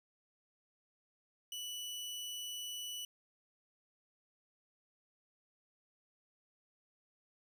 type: tone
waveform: sawtooth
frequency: 2960 Hz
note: F#7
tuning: in tune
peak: -38 dBFS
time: 1.52-3.05 s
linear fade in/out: 2 ms
effects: none